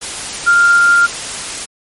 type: tone in noise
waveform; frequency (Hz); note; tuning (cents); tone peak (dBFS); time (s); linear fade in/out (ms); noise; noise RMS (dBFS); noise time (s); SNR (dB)
sine; 1396.9; F6; 0; -6; 0.46-1.07; 20; white; -23; 0.01-1.66; +14
effects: MP3 48 kbps

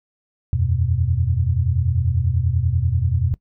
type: chord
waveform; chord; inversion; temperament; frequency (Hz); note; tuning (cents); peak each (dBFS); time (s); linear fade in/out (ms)
sine; E suspended second; none; just; 82.41 / 92.71 / 123.61; E2 / F#2 / B2; 0 / +4 / +2; -21; 0.53-3.34; 0
effects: noise-tail reverb RT60 0.1 s tail -20 dB re dry

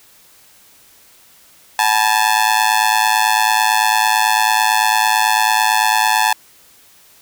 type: tone with amplitude modulation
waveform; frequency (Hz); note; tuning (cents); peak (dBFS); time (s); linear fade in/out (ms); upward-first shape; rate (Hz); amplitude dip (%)
sawtooth; 866; A5; -28; -4; 1.79-6.33; 2; sine; 109; 100
effects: white hiss -48 dBFS RMS until 7.21 s

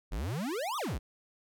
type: exponential two-way sweep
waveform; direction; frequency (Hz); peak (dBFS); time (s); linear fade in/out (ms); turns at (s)
square; up then down; 40.81 to 1275 to 40.81; -33; 0.11-0.99; 20; 0.77
effects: none

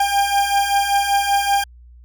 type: beating tone pair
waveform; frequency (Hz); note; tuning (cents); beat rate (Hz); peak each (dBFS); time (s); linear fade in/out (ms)
40% pulse; 797 / 802.2; G5 / G5; +28 / +40; 5.2; -20 / -16; 0-1.64; 5
effects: added 60 Hz sine -41 dBFS peak until 2.04 s

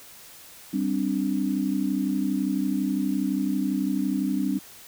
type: chord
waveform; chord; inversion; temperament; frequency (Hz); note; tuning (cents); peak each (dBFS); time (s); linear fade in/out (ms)
sine; G suspended fourth; none; equal; 196 / 261.6 / 293.7; G3 / C4 / D4; 0 / 0 / 0; -27; 0.73-4.59; 10
effects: white hiss -47 dBFS RMS until 4.87 s

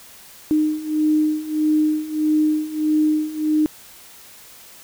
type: beating tone pair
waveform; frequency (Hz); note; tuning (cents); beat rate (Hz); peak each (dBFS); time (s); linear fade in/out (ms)
sine; 305.9 / 307.5; D#4 / D#4; -29 / -20; 1.6; -21 / -18; 0.51-3.66; 0
effects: white hiss -44 dBFS RMS until 4.83 s

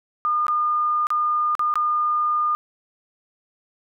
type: tone with dropouts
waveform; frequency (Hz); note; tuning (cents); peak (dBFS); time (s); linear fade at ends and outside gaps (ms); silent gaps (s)
sine; 1214; D#6; -43; -18; 0.25-2.55; 0; 0.467-0.482 / 1.069-1.104 / 1.552-1.594 / 1.74-1.756
effects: none

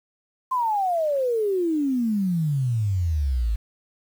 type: exponential sweep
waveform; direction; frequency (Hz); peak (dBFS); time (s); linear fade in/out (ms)
sine; down; 1054 to 51.91; -20; 0.51-3.56; 10
effects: 8-bit

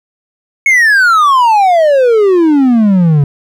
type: exponential sweep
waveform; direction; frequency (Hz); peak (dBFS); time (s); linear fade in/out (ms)
triangle; down; 2217 to 138.59; -3; 0.66-3.24; 2
effects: none

